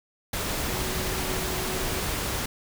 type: tone in noise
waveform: sine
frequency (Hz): 372.4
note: F#4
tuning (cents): +11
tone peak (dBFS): -36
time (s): 0.68-2.01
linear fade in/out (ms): 5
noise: pink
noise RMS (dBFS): -29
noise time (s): 0.33-2.46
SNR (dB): -10
effects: none